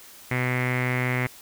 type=tone with low-pass filter; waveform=sawtooth; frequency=125.7 Hz; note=B2; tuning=31 cents sharp; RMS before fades=-25 dBFS; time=0.31-1.27 s; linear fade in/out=5 ms; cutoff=2100 Hz; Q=7.6; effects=white hiss -47 dBFS RMS until 1.41 s